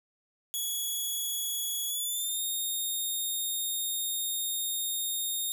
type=tone with pitch glide; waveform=5% pulse; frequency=3369 to 3695 Hz; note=G#7 to A#7; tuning=+24 to -16 cents; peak=-23 dBFS; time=0.54-5.52 s; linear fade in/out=0 ms; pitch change=+160 cents; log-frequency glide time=1.87-2.43 s; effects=none